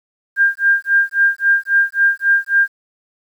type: tone with tremolo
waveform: sine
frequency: 1600 Hz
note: G6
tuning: 35 cents sharp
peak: -8 dBFS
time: 0.36-2.68 s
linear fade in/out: 50 ms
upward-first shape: sine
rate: 3.7 Hz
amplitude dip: 100%
effects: 8-bit